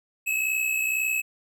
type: tone pair together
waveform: square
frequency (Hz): 2575 / 2637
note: E7 / E7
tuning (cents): -41 / 0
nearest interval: unison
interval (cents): 41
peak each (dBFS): -25 / -31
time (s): 0.26-1.22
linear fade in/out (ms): 20
effects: none